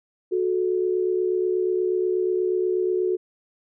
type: tone pair together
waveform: sine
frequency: 366.8 / 435.1 Hz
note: F#4 / A4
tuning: -15 / -19 cents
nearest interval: minor third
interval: 296 cents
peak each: -21 / -26 dBFS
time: 0.31-3.17 s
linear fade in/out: 20 ms
effects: none